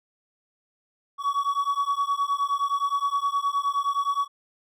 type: beating tone pair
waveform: triangle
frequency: 1123 / 1132.6 Hz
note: C#6 / C#6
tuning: +22 / +37 cents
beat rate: 9.6 Hz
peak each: -24 dBFS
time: 1.18-4.28 s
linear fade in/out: 50 ms
effects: none